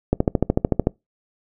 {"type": "click train", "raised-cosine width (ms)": 2, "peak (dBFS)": -3, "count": 11, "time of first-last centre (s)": [0.13, 0.871], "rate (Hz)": 13.5, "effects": ["noise-tail reverb RT60 0.2 s tail -24 dB re dry"]}